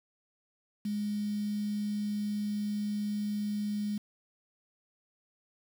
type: tone with quantisation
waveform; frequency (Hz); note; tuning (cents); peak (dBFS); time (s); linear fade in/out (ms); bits
sine; 207.7; G#3; 0; -30; 0.85-3.98; 5; 8
effects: none